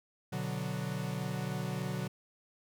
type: chord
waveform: 45% pulse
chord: B minor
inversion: none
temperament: equal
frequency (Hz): 123.47 / 146.83 / 185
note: B2 / D3 / F#3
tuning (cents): 0 / 0 / 0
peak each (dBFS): -39 / -38 / -38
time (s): 0.32-2.08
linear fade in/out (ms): 10
effects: none